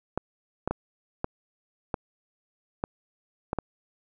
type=clicks; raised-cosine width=1 ms; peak=-13 dBFS; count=8; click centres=0.176 / 0.676 / 0.71 / 1.244 / 1.942 / 2.839 / 3.531 / 3.587 s; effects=none